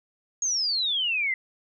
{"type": "exponential sweep", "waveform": "sine", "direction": "down", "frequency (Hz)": [6645, 2012], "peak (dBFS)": -23, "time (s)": [0.42, 1.34], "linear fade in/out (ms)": 2, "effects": []}